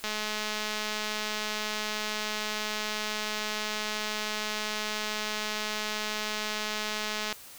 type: click train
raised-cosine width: 0.2 ms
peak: -15 dBFS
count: 1553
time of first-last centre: 0.04-7.326 s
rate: 213 Hz
effects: white hiss -48 dBFS RMS until 7.58 s